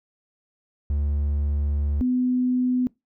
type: tone pair in turn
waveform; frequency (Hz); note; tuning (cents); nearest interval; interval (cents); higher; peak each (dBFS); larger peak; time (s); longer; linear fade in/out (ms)
triangle / sine; 72.5 / 251.2; D2 / B3; -22 / +30; octave + minor seventh; 2152; second; -19; neither; 0.9-2.01 / 2.01-2.87; first; 0
effects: noise-tail reverb RT60 0.2 s tail -23 dB re dry